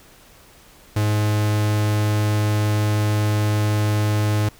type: tone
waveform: 45% pulse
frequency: 105.5 Hz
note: G#2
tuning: 28 cents sharp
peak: -17 dBFS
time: 0.96-4.49 s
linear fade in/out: 5 ms
effects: pink hiss -49 dBFS RMS until 4.59 s